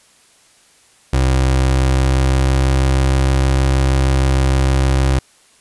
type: tone with pitch glide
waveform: 30% pulse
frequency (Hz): 65.41 to 66.44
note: C2 to C2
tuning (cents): 0 to +27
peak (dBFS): -9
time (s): 1.13-5.19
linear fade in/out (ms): 5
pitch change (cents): +27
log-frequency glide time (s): 1.45-3.05
effects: white hiss -51 dBFS RMS until 5.6 s + resampled to 24000 Hz